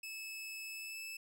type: tone with pitch glide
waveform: sawtooth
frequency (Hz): 2604 to 2625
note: E7 to E7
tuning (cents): -22 to -8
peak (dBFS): -40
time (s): 0.03-1.17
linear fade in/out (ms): 5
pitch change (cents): +14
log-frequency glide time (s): 0.64-0.97
effects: none